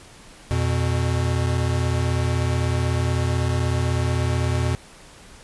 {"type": "tone pair together", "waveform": "square", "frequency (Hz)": [85.8, 121.9], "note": ["F2", "B2"], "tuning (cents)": [-30, -22], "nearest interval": "tritone", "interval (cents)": 608, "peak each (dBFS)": -23, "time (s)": [0.51, 4.75], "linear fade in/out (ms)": 0, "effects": ["pink hiss -46 dBFS RMS until 5.43 s", "resampled to 24000 Hz"]}